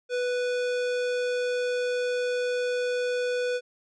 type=tone with hard clipping; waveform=sine; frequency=493.9 Hz; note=B4; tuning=in tune; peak=-27 dBFS; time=0.09-3.61 s; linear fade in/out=50 ms; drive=18 dB; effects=resampled to 24000 Hz